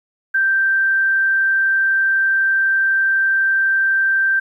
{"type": "tone", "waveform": "sine", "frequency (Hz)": 1568, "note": "G6", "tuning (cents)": 0, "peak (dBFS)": -13, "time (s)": [0.34, 4.4], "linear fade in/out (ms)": 10, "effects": ["9-bit"]}